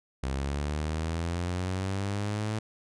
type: linear sweep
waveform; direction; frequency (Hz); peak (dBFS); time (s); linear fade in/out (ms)
sawtooth; up; 65.41 to 109.2; -25; 0.23-2.59; 5
effects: resampled to 22050 Hz